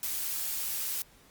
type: noise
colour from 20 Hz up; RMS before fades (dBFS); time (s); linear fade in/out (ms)
blue; -33; 0.03-1.02; 0
effects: pink hiss -59 dBFS RMS until 1.3 s + Opus 48 kbps